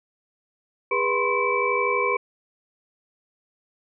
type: tone cluster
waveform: sine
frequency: 406.8 / 488.4 / 1012 / 1064 / 2308 Hz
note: G#4 / B4 / B5 / C6 / D7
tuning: -36 / -19 / +42 / +29 / -31 cents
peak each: -27 / -26 / -29 / -26 / -25 dBFS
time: 0.91-2.17 s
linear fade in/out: 5 ms
effects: none